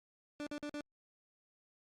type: tone bursts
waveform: 30% pulse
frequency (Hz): 294.2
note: D4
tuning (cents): +3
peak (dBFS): -37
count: 4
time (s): 0.4-0.808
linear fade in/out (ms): 0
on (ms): 66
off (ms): 48
effects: low-pass 7000 Hz 12 dB/octave + Opus 48 kbps